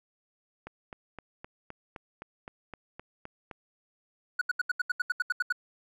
click train, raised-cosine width 0.5 ms, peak -26 dBFS, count 12, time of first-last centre 0.67-3.512 s, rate 3.87 Hz
triangle tone bursts, 1469 Hz, F#6, 13 cents flat, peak -22 dBFS, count 12, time 4.39-5.525 s, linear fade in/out 5 ms, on 24 ms, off 77 ms
effects none

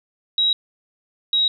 sine tone pair in turn, 3842 / 3826 Hz, B7 / A#7, -48 / +44 cents, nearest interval unison, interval 8 cents, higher first, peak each -15 dBFS, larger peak neither, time 0.38-0.53 / 1.33-1.48 s, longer neither, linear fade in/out 2 ms, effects none

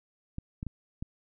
clicks, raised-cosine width 5 ms, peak -23 dBFS, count 4, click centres 0.384 / 0.629 / 0.667 / 1.025 s, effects none

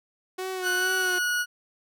sawtooth tone with vibrato, 368.5 Hz, F#4, 7 cents flat, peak -26 dBFS, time 0.38-1.19 s, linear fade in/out 10 ms, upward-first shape sine, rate 2.2 Hz, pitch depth 40 cents each way
40% pulse tone with pitch glide, 1480 to 1457.9 Hz, F#6 to F#6, 0 to -26 cents, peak -23 dBFS, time 0.62-1.46 s, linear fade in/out 50 ms, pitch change -26 cents, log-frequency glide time 0.84-1.28 s
effects none

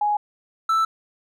sine / triangle tone pair in turn, 833 / 1322.3 Hz, G#5 / E6, +5 / +5 cents, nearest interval minor sixth, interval 800 cents, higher second, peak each -18 / -15 dBFS, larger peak second, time 0.01-0.17 / 0.69-0.85 s, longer neither, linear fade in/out 5 ms, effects none

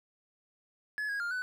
triangle tone with pitch steps, 1704 / 1645 / 1405 / 1497 Hz, G#6 / G#6 / F6 / F#6, +44 / -17 / +10 / +20 cents, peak -30 dBFS, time 0.98-1.42 s, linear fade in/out 0 ms, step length 110 ms, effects none

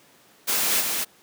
white noise with echo, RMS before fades -23 dBFS, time 0.47-0.82 s, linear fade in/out 20 ms, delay 230 ms, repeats 1, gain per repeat -3 dB, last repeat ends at 1.05 s, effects pink hiss -55 dBFS RMS until 1.22 s + high-pass 200 Hz 12 dB/octave

